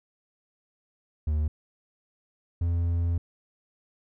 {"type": "tone pair in turn", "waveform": "triangle", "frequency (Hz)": [76.2, 85.35], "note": ["D#2", "F2"], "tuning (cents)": [-36, -39], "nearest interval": "major second", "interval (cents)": 197, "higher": "second", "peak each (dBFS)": -21, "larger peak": "neither", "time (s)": [[1.27, 1.48], [2.61, 3.18]], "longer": "second", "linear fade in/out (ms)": 5, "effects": []}